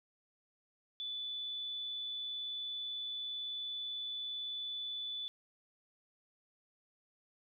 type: tone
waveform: sine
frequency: 3479 Hz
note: A7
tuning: 20 cents flat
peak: -38 dBFS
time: 1-5.28 s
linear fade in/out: 0 ms
effects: 13-bit